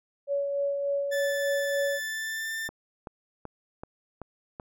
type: tone with tremolo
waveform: sine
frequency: 563 Hz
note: C#5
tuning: 27 cents sharp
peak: -24 dBFS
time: 0.27-2 s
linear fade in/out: 50 ms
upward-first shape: sine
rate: 3.4 Hz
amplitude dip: 35%
type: tone with pitch glide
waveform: 40% pulse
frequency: 1749 to 1786.8 Hz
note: A6 to A6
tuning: -11 to +26 cents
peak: -30 dBFS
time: 1.11-2.69 s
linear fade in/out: 20 ms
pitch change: +37 cents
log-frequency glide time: 1.95-2.55 s
type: click train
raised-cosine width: 1 ms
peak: -24 dBFS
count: 6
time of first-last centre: 2.69-4.598 s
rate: 2.62 Hz
effects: none